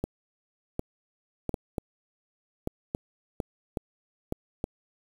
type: clicks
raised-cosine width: 2 ms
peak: -15 dBFS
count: 11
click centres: 0.04 / 0.794 / 1.493 / 1.542 / 1.782 / 2.674 / 2.949 / 3.402 / 3.772 / 4.324 / 4.641 s
effects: 7-bit